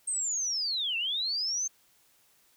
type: linear two-way sweep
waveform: sine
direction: down then up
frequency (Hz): 8520 to 2629 to 6390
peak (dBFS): -28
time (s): 0.07-1.68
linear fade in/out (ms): 10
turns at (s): 0.97
effects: white hiss -65 dBFS RMS until 2.56 s